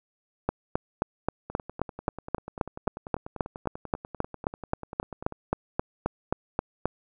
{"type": "two click trains", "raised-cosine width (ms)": 1, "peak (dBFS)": [-10, -23], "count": [25, 40], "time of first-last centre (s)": [[0.49, 6.856], [1.5, 5.324]], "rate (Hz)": [3.77, 10.2], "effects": []}